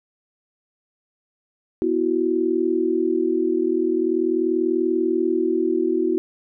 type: chord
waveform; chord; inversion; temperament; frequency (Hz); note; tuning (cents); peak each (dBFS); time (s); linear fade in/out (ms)
sine; B suspended fourth; none; equal; 246.9 / 329.6 / 370; B3 / E4 / F#4; 0 / 0 / 0; -27 / -21 / -21; 1.82-6.18; 0
effects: none